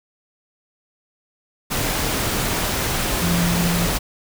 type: tone in noise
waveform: sine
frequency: 172.2 Hz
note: F3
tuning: 24 cents flat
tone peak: -19 dBFS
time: 3.21-3.87 s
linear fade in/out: 20 ms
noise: pink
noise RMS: -22 dBFS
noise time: 1.7-3.99 s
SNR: 0 dB
effects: none